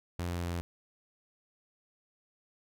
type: tone with pitch steps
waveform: sawtooth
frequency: 87.31 / 86.76 / 86.21 Hz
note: F2 / F2 / F2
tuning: 0 / -11 / -22 cents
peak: -29 dBFS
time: 0.19-0.61 s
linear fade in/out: 0 ms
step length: 140 ms
effects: none